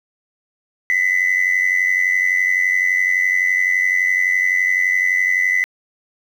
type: tone with amplitude modulation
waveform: sine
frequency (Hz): 2005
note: B6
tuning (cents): +26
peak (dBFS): -9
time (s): 0.9-5.64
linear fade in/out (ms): 0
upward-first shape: sine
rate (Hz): 91.8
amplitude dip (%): 80
effects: tanh soft clip ceiling -9 dBFS + 7-bit

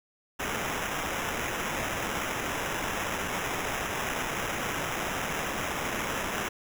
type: noise with sample-and-hold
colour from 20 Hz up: violet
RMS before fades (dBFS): -32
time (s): 0.39-6.49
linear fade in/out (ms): 10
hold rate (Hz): 4410
effects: none

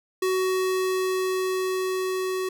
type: tone with level ramp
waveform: square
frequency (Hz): 373.8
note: F#4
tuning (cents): +18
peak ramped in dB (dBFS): -22 to -26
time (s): 0.22-2.49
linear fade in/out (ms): 5
effects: none

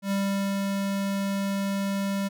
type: tone with ADSR envelope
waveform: square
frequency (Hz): 197.3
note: G3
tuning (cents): +11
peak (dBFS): -24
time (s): 0.02-2.29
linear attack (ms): 92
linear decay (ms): 450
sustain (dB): -2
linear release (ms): 20
effects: none

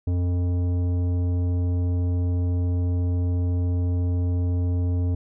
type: tone with tanh clipping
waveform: sine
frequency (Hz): 88.6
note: F2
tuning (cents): +25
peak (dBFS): -22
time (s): 0.07-5.15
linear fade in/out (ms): 5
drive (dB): 12
effects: none

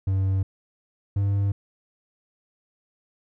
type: tone pair in turn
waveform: triangle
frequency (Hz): 95.9 / 99.74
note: G2 / G2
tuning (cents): -37 / +30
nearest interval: minor second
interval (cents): 67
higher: second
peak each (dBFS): -18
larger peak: neither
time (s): 0.07-0.43 / 1.16-1.52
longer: neither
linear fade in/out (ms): 5
effects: none

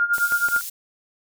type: tone with tremolo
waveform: sine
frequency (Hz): 1411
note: F6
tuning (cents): +17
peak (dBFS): -15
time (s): 0-0.61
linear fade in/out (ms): 0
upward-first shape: sine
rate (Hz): 9.5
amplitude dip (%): 80
type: high-pass noise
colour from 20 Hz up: pink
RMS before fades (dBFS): -32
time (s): 0.13-0.7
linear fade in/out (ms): 10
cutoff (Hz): 7800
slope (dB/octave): 12
type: clicks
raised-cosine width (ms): 0.5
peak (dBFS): -19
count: 4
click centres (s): 0.182 / 0.322 / 0.486 / 0.563
effects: none

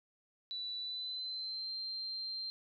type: tone with pitch glide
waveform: sine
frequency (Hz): 3959 to 4156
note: B7 to C8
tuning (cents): +3 to -12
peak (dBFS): -38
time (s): 0.51-2.5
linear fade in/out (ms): 0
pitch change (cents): +85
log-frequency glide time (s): 0.79-1.72
effects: none

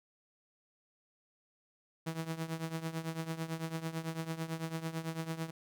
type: tone with tremolo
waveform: sawtooth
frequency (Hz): 162.5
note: E3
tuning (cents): -24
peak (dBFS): -29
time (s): 2.06-5.51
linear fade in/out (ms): 10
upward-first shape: triangle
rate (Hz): 9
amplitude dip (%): 85
effects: none

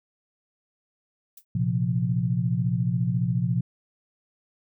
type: noise with exponential decay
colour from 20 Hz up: violet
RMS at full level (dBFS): -40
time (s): 1.37-1.45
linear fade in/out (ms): 5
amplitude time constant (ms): 17
type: chord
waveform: sine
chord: Bb suspended second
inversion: none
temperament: equal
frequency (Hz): 116.54 / 130.81 / 174.61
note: Bb2 / C3 / F3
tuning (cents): 0 / 0 / 0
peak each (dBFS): -26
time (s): 1.55-3.61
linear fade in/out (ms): 5
effects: none

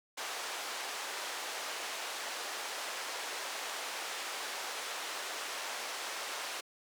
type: band-pass noise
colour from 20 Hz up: pink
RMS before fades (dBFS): -40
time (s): 0.17-6.61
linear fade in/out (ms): 10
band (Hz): 630 to 8200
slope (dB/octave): 12
effects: high-pass 300 Hz 12 dB/octave

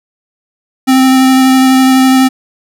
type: tone with vibrato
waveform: square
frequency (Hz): 261.6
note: C4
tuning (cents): 0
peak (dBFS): -5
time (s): 0.87-2.29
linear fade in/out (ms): 20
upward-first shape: sine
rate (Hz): 12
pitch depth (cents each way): 11
effects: none

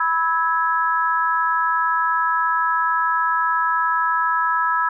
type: chord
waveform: sine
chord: E major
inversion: second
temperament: equal with one note detuned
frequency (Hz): 987.8 / 1304.9 / 1661.2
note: B5 / E6 / G#6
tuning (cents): 0 / -18 / 0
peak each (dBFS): -21 / -20 / -23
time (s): 0-4.89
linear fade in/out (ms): 5
effects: none

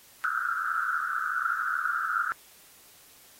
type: band-pass noise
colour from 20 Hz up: pink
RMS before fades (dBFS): -29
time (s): 0.24-2.32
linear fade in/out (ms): 0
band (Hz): 1300 to 1500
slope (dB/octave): 96
effects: white hiss -55 dBFS RMS until 3.39 s + AAC 48 kbps

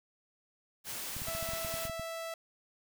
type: noise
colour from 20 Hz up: white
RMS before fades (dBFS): -40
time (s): 0.84-1.9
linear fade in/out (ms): 50
type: clicks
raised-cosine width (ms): 5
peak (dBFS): -31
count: 12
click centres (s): 1.166 / 1.219 / 1.284 / 1.35 / 1.427 / 1.49 / 1.535 / 1.648 / 1.741 / 1.853 / 1.897 / 1.996
type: tone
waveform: sawtooth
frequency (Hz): 659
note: E5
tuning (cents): -1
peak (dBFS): -34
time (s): 1.27-2.34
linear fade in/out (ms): 2
effects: none

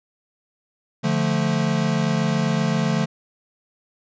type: chord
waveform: square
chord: D minor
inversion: none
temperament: equal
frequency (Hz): 146.83 / 174.61 / 220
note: D3 / F3 / A3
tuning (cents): 0 / 0 / 0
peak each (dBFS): -24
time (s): 1.03-3.06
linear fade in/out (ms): 20
effects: resampled to 16000 Hz

